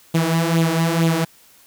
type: tone with flanger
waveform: sawtooth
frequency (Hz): 164.81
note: E3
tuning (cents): 0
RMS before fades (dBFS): -18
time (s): 0.14-1.25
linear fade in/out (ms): 10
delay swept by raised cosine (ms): 0.27 to 5.07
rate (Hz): 2.2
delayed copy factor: +0.65
effects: white hiss -51 dBFS RMS until 1.66 s